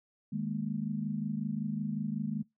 sine chord, D# suspended fourth, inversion none, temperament equal, 155.56 / 207.7 / 233.1 Hz, D#3 / G#3 / A#3, 0 / 0 / 0 cents, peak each -37 / -34 / -37 dBFS, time 0.32-2.43 s, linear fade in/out 10 ms, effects noise-tail reverb RT60 0.2 s tail -24 dB re dry

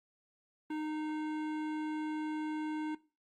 sine tone with hard clipping, 307.9 Hz, D#4, 18 cents flat, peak -37 dBFS, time 0.7-2.95 s, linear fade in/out 5 ms, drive 15 dB, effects noise-tail reverb RT60 0.3 s tail -18 dB re dry + Opus 32 kbps

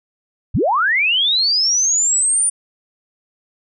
sine linear sweep, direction up, 46.25 to 9420 Hz, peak -13 dBFS, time 0.54-2.5 s, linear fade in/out 10 ms, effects none

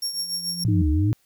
30% pulse tone with tremolo, 5530 Hz, F8, 18 cents flat, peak -19 dBFS, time 0.02-0.64 s, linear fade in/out 5 ms, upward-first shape triangle, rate 6.9 Hz, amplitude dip 70%
sine tone with exponential growth, 174.61 Hz, F3, in tune, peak -19 dBFS, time 0.13-0.82 s, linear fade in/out 5 ms, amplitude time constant 150 ms
sine linear two-way sweep, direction down then up, 119 to 70 to 119 Hz, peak -18 dBFS, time 0.65-1.13 s, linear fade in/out 0 ms, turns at 0.9 s
sine tone, 307 Hz, D#4, 23 cents flat, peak -24 dBFS, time 0.68-1.12 s, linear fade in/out 5 ms
effects white hiss -64 dBFS RMS until 1.25 s

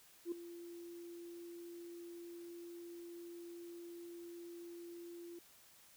sine tone with ADSR envelope, 343.8 Hz, F4, 27 cents flat, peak -34 dBFS, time 0.25-5.39 s, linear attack 69 ms, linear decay 4 ms, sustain -14 dB, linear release 4 ms, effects tanh soft clip ceiling -33 dBFS + white hiss -64 dBFS RMS until 5.96 s

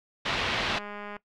white low-pass noise, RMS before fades -29 dBFS, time 0.25-0.79 s, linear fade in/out 10 ms, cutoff 3600 Hz, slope 24 dB/octave
click train, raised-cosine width 0.5 ms, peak -25 dBFS, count 97, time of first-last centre 0.7-1.166 s, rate 206 Hz
effects noise-tail reverb RT60 0.1 s tail -19 dB re dry

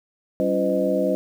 sine tone cluster, 192.1 / 279.6 / 345.2 / 509 / 618 Hz, G3 / C#4 / F4 / C5 / D#5, -35 / +15 / -20 / -48 / -12 cents, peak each -26 / -26 / -27 / -23 / -24 dBFS, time 0.4-1.15 s, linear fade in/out 0 ms, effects 8-bit

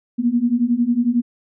sine beating tone pair, 233.1 / 244.1 Hz, A#3 / B3, 0 / -20 cents, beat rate 11 Hz, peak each -19 / -17 dBFS, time 0.18-1.22 s, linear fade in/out 20 ms, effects none

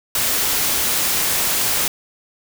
white noise, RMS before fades -19 dBFS, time 0.15-1.88 s, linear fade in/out 2 ms, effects none

